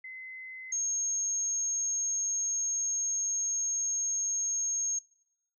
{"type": "tone pair in turn", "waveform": "sine", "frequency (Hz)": [2047, 6499], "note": ["C7", "G#8"], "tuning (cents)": [-38, -38], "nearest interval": "octave + minor sixth", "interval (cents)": 2000, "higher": "second", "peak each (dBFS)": [-40, -28], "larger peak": "second", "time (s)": [[0.04, 0.72], [0.72, 4.99]], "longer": "second", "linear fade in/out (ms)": 5, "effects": ["noise-tail reverb RT60 0.8 s tail -24 dB re dry"]}